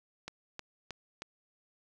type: click train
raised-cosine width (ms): 0.2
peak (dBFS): -23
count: 4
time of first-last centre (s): 0.28-1.22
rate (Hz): 3.19
effects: none